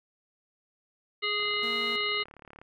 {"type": "harmonic tone", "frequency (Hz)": 415.3, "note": "G#4", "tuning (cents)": 0, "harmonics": [1, 3, 5, 7, 9, 10], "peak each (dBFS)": [-36, -35, -31, -32, -37, -37], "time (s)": [1.22, 2.24], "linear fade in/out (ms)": 20}
{"type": "click train", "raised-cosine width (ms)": 0.5, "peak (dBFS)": -33, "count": 45, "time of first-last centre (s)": [1.4, 2.615], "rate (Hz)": 36.2}
{"type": "tone", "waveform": "sawtooth", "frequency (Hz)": 233.1, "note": "A#3", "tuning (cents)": 0, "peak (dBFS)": -36, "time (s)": [1.63, 1.96], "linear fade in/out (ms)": 0}
{"effects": []}